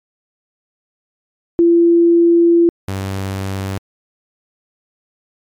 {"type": "tone pair in turn", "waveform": ["sine", "sawtooth"], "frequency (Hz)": [340, 96.74], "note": ["F4", "G2"], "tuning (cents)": [-46, -22], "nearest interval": "octave + minor seventh", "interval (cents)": 2176, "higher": "first", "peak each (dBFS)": [-7, -16], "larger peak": "first", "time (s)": [[1.59, 2.69], [2.88, 3.78]], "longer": "first", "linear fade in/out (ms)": 0, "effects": ["MP3 96 kbps"]}